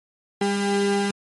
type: tone pair together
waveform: 35% pulse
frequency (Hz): 199.9 / 401.7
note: G3 / G4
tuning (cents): +34 / +42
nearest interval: octave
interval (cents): 1208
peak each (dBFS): -21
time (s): 0.41-1.11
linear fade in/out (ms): 5
effects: MP3 48 kbps